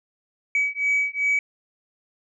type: beating tone pair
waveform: sine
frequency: 2275 / 2277.6 Hz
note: C#7 / C#7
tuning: +44 / +46 cents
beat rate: 2.6 Hz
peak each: -22 dBFS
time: 0.55-1.39 s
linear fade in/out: 2 ms
effects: tanh soft clip ceiling -15 dBFS